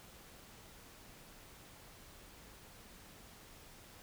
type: silence
effects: pink hiss -57 dBFS RMS until 4.02 s